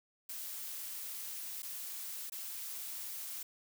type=noise with dropouts; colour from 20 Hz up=blue; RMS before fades=-43 dBFS; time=0.29-3.43 s; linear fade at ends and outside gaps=5 ms; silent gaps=1.622-1.629 / 2.298-2.32 s; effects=none